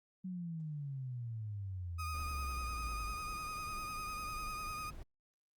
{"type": "exponential sweep", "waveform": "sine", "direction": "down", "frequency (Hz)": [188.7, 49], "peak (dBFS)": -39, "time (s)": [0.24, 3.13], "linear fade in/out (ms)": 10}
{"type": "tone with vibrato", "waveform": "35% pulse", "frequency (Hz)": 1241, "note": "D#6", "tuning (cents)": -5, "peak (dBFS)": -39, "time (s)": [1.98, 4.91], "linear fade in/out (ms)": 20, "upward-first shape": "sine", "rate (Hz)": 10, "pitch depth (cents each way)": 29}
{"type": "noise", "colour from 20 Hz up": "brown", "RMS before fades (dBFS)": -49, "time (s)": [2.14, 5.03], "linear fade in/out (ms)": 2}
{"effects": ["Opus 48 kbps"]}